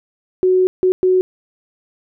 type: tone bursts at uneven times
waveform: sine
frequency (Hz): 370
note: F#4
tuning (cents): 0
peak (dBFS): -10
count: 3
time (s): 0.43-0.67 / 0.83-0.92 / 1.03-1.21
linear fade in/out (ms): 0
effects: none